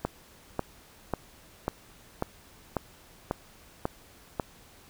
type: click train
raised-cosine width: 1 ms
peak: -13 dBFS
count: 9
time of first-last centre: 0.05-4.398 s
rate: 1.84 Hz
effects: pink hiss -55 dBFS RMS until 4.89 s